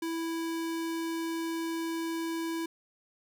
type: tone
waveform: square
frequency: 329.6 Hz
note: E4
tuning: in tune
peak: -32 dBFS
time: 0.02-2.66 s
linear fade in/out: 5 ms
effects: none